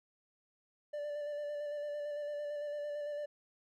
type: tone with vibrato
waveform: triangle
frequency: 587.3 Hz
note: D5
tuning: in tune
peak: -35 dBFS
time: 0.93-3.26 s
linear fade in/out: 10 ms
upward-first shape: square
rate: 8.9 Hz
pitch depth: 17 cents each way
effects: none

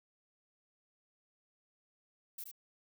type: noise with echo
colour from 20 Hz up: violet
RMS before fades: -44 dBFS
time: 2.38-2.44 s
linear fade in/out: 5 ms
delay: 75 ms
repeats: 1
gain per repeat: -5 dB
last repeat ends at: 2.515 s
effects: none

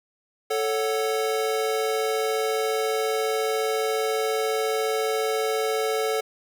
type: chord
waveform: square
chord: F# minor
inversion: first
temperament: equal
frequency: 440 / 554.4 / 740 Hz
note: A4 / C#5 / F#5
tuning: 0 / 0 / 0 cents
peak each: -25 / -31 / -31 dBFS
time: 0.5-6.21 s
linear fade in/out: 10 ms
effects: none

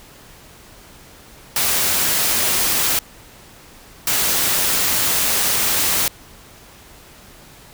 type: noise bursts at uneven times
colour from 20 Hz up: white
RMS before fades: -18 dBFS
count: 2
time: 1.56-2.99 / 4.07-6.08 s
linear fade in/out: 2 ms
effects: pink hiss -44 dBFS RMS until 7.73 s

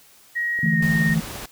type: tone with pitch glide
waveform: sine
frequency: 1894 to 1851.8 Hz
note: A#6 to A#6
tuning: +27 to -12 cents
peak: -21 dBFS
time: 0.35-1.15 s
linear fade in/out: 20 ms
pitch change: -39 cents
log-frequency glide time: 0.68-0.79 s
type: click train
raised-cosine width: 2 ms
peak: -28 dBFS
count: 11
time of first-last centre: 0.59-1.309 s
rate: 13.9 Hz
type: chord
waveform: sine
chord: D suspended second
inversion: none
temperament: just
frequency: 146.83 / 165.19 / 220.2 Hz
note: D3 / E3 / A3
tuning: 0 / +4 / +2 cents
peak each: -26 / -20 / -23 dBFS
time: 0.63-1.21 s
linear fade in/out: 5 ms
type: noise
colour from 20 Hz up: pink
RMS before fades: -34 dBFS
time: 0.82-1.46 s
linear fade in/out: 5 ms
effects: white hiss -52 dBFS RMS until 1.51 s

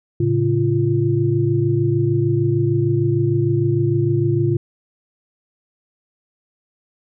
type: tone cluster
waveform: sine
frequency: 112.1 / 138.7 / 345.4 Hz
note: A2 / C#3 / F4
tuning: +33 / +1 / -19 cents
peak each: -19 dBFS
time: 0.2-4.57 s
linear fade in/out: 5 ms
effects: none

